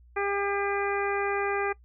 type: harmonic tone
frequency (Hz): 401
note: G4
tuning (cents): +39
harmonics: 1 / 2 / 3 / 4 / 5 / 6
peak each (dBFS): -29 / -32 / -34 / -35 / -36 / -37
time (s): 0.16-1.73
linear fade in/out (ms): 10
effects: noise-tail reverb RT60 0.1 s tail -21 dB re dry + added 60 Hz sine -52 dBFS peak until 1.84 s